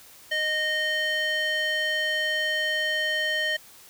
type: tone with band-pass filter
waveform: square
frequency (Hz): 617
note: D#5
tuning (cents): -15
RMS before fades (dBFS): -26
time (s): 0.31-3.57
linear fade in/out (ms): 10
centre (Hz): 2400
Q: 5.5
effects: white hiss -50 dBFS RMS until 3.89 s